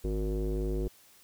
square tone with low-pass filter, 51.91 Hz, G#1, in tune, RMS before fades -31 dBFS, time 0.04-0.88 s, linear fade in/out 5 ms, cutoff 410 Hz, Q 6.5, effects white hiss -59 dBFS RMS until 1.23 s

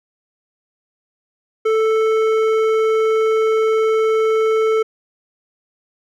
sine tone with hard clipping, 440.4 Hz, A4, 2 cents sharp, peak -15 dBFS, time 1.65-4.83 s, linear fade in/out 10 ms, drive 10 dB, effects none

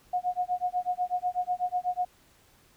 sine tone with tremolo, 723 Hz, F#5, 40 cents flat, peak -23 dBFS, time 0.13-2.05 s, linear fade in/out 5 ms, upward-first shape sine, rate 8.1 Hz, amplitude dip 100%, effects pink hiss -61 dBFS RMS until 2.76 s

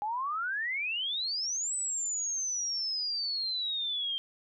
sine exponential two-way sweep, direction up then down, 815 to 8070 to 3156 Hz, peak -30 dBFS, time 0.02-4.18 s, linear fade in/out 0 ms, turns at 1.75 s, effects none

